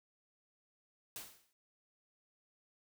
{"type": "noise with exponential decay", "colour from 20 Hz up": "white", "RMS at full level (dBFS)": -43, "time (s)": [1.16, 1.53], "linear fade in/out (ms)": 1, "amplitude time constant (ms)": 80, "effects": []}